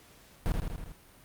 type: noise with echo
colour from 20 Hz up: brown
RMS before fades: -27 dBFS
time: 0.46-0.52 s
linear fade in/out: 0 ms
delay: 80 ms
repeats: 5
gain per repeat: -3 dB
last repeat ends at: 0.92 s
effects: pink hiss -57 dBFS RMS until 1.24 s + Opus 48 kbps